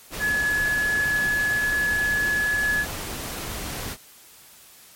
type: tone in noise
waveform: sine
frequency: 1700 Hz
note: G#6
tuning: 40 cents sharp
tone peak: -20 dBFS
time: 0.19-2.86 s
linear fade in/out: 50 ms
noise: pink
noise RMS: -32 dBFS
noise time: 0.1-3.97 s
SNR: +9 dB
effects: white hiss -49 dBFS RMS until 4.95 s + MP3 64 kbps